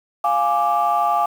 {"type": "chord", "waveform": "sine", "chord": "D diminished", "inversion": "first", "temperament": "equal", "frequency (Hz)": [698.5, 830.6, 1174.7], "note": ["F5", "Ab5", "D6"], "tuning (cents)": [0, 0, 0], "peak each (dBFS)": -19, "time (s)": [0.24, 1.26], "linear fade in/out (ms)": 5, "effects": ["tanh soft clip ceiling -9 dBFS", "7-bit"]}